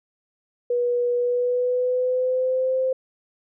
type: tone with pitch glide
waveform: sine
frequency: 485.5 to 520.3 Hz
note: B4 to C5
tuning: -30 to -10 cents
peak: -19 dBFS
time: 0.7-2.93 s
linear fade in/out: 5 ms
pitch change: +120 cents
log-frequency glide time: 1.15-2.76 s
effects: none